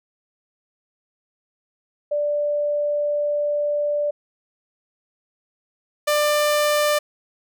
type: tone pair in turn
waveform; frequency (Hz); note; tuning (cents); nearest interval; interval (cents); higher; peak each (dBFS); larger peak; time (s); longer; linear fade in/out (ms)
sine / sawtooth; 587.3 / 594.5; D5 / D5; 0 / +21; unison; 21; second; -19 / -13; second; 2.11-4.11 / 6.07-6.99; first; 10
effects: none